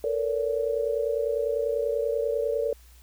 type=tone cluster; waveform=sine; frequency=450.5 / 480.6 / 570 Hz; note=A4 / B4 / C#5; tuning=+41 / -47 / +48 cents; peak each=-27 / -30 / -28 dBFS; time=0.04-2.73 s; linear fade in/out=2 ms; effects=added 60 Hz sine -50 dBFS peak until 3.02 s + white hiss -58 dBFS RMS until 3.02 s